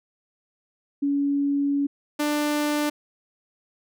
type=tone pair in turn; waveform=sine / sawtooth; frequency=282.7 / 296.4 Hz; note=C#4 / D4; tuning=+34 / +16 cents; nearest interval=minor second; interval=82 cents; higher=second; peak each=-20 / -18 dBFS; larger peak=second; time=1.02-1.87 / 2.19-2.9 s; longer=first; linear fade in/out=10 ms; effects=none